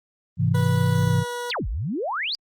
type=chord; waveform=sine; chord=Ab augmented; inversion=none; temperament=equal; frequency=103.83 / 130.81 / 164.81 Hz; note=Ab2 / C3 / E3; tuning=0 / 0 / 0 cents; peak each=-22 dBFS; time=0.37-1.25 s; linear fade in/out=50 ms
type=tone with pitch glide; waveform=20% pulse; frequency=489.9 to 484.6 Hz; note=B4 to B4; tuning=-14 to -33 cents; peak=-23 dBFS; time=0.54-1.51 s; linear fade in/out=10 ms; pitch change=-19 cents; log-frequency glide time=1.08-1.16 s
type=exponential two-way sweep; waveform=sine; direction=down then up; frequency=4950 to 42.11 to 4950 Hz; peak=-24 dBFS; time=1.5-2.35 s; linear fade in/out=0 ms; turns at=1.68 s
effects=Opus 24 kbps